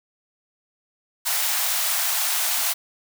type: high-pass noise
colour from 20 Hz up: white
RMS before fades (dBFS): -23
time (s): 1.25-2.74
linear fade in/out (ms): 20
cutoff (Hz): 620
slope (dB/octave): 96
effects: none